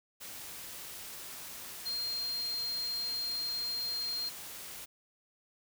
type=tone in noise; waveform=sine; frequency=4200 Hz; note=C8; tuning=6 cents sharp; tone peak=-33 dBFS; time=1.85-4.3 s; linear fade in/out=20 ms; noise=white; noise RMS=-45 dBFS; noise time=0.2-4.86 s; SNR=+9 dB; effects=none